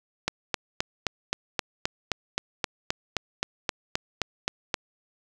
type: click train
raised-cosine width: 0.2 ms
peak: -7 dBFS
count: 18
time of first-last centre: 0.28-4.742 s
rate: 3.81 Hz
effects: none